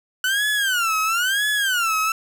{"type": "tone with vibrato", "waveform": "30% pulse", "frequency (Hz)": 1477, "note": "F#6", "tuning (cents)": -3, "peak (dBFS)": -16, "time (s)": [0.24, 2.12], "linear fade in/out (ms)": 2, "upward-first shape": "sine", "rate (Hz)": 1, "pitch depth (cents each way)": 250, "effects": ["7-bit"]}